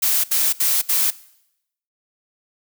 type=noise bursts; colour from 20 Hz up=blue; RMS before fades=-18 dBFS; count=4; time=0.02-1.107 s; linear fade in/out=10 ms; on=220 ms; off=69 ms; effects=noise-tail reverb RT60 0.8 s tail -20 dB re dry